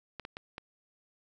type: clicks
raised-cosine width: 0.3 ms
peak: -24 dBFS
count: 4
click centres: 0.197 / 0.251 / 0.369 / 0.581 s
effects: none